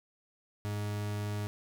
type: tone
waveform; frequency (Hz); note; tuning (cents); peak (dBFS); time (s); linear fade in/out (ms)
40% pulse; 103.83; G#2; 0; -32; 0.65-1.47; 0
effects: none